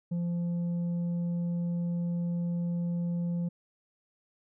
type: tone with tanh clipping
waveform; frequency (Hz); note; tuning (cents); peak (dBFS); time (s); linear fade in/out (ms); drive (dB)
sine; 172.7; F3; -19; -29; 0.11-3.49; 10; 4
effects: none